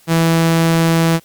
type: tone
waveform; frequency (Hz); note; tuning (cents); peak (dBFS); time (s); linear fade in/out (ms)
sawtooth; 164.81; E3; 0; -7; 0.07-1.2; 50
effects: white hiss -50 dBFS RMS until 1.24 s + Opus 48 kbps